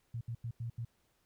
sine tone bursts at uneven times, 116.54 Hz, A#2, in tune, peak -36 dBFS, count 5, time 0.14-0.21 / 0.28-0.35 / 0.44-0.51 / 0.6-0.7 / 0.78-0.85 s, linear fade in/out 5 ms, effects pink hiss -75 dBFS RMS until 1.25 s

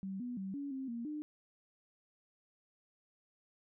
sine tone with pitch steps, 192.6 / 245.3 / 192.3 / 282.3 / 265.7 / 234.3 / 300.9 Hz, G3 / B3 / G3 / C#4 / C4 / A#3 / D4, -30 / -12 / -33 / +32 / +27 / +9 / +42 cents, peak -38 dBFS, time 0.03-1.22 s, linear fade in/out 0 ms, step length 170 ms, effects none

